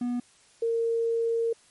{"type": "tone pair in turn", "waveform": ["triangle", "sine"], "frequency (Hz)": [243.6, 459.9], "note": ["B3", "A#4"], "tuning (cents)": [-24, -23], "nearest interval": "major seventh", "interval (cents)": 1101, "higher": "second", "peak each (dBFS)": [-24, -23], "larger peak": "second", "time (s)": [[0.01, 0.2], [0.62, 1.53]], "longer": "second", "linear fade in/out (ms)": 5, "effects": ["white hiss -59 dBFS RMS until 1.7 s", "MP3 48 kbps"]}